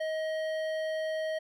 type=tone with hard clipping; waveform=triangle; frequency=631 Hz; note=D#5; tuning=24 cents sharp; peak=-32 dBFS; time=0-1.39 s; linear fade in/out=10 ms; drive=15 dB; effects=none